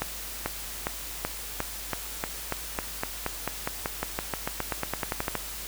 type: accelerating click train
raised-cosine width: 0.5 ms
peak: -12 dBFS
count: 27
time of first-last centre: 0.02-5.353 s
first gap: 440 ms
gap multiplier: 0.93
effects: added 50 Hz sine -44 dBFS peak until 5.67 s + white hiss -38 dBFS RMS until 5.67 s